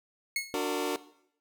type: tone with exponential decay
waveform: sawtooth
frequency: 2178 Hz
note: C#7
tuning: 31 cents flat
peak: -22 dBFS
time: 0.36-0.59 s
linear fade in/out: 2 ms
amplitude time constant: 48 ms
type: chord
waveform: sawtooth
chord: D augmented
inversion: none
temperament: just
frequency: 293.7 / 367.1 / 458.9 Hz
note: D4 / F#4 / A#4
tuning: 0 / -14 / -27 cents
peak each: -29 dBFS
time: 0.54-0.96 s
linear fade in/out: 0 ms
effects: noise-tail reverb RT60 0.7 s tail -17 dB re dry